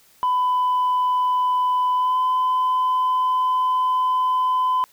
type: tone with pitch glide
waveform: sine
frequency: 1001 to 1014.4 Hz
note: B5 to B5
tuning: +23 to +46 cents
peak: -15 dBFS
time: 0.23-4.84 s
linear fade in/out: 0 ms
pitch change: +23 cents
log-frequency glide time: 1.95-2.17 s
effects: tanh soft clip ceiling -15 dBFS + white hiss -55 dBFS RMS until 4.92 s